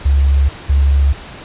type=tone pair in turn; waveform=sine; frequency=69.3 / 69.58 Hz; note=C#2 / C#2; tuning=0 / +7 cents; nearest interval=unison; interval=7 cents; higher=second; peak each=-8 dBFS; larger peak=neither; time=0.05-0.49 / 0.69-1.13 s; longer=neither; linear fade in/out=10 ms; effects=pink hiss -33 dBFS RMS until 1.44 s + resampled to 8000 Hz